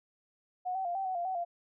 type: tone with pitch steps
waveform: sine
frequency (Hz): 731 / 764 / 698 / 774 / 748 / 694 / 754 / 692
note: F#5 / G5 / F5 / G5 / F#5 / F5 / F#5 / F5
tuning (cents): -21 / -45 / -1 / -22 / +19 / -11 / +32 / -16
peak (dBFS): -31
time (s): 0.65-1.45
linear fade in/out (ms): 20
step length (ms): 100
effects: none